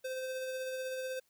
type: tone with tremolo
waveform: square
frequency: 518 Hz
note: C5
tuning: 17 cents flat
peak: -36 dBFS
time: 0.04-1.2 s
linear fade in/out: 10 ms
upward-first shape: sine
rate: 16 Hz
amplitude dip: 25%
effects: white hiss -74 dBFS RMS until 1.29 s